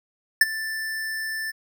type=tone with ADSR envelope; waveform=square; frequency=1766 Hz; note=A6; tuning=6 cents sharp; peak=-10 dBFS; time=0.41-1.52 s; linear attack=4 ms; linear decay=28 ms; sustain=-18 dB; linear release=22 ms; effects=none